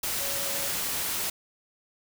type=tone in noise; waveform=sine; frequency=558 Hz; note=C#5; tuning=11 cents sharp; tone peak=-39 dBFS; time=0.2-0.68 s; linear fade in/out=5 ms; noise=white; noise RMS=-30 dBFS; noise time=0.03-1.3 s; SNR=-12 dB; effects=none